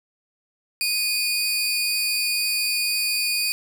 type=tone pair together; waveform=sawtooth; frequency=2474 / 4614 Hz; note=D#7 / D8; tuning=-10 / -31 cents; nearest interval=major seventh; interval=1079 cents; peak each=-21 dBFS; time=0.81-3.52 s; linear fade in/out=0 ms; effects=8-bit